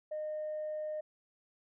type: tone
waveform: sine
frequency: 613 Hz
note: D#5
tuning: 26 cents flat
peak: -34 dBFS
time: 0.11-1.01 s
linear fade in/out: 10 ms
effects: tanh soft clip ceiling -32 dBFS